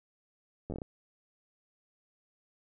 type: slowing click train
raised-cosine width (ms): 2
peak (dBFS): -25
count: 7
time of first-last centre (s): 0.7-0.818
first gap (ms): 10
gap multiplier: 1.27
effects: none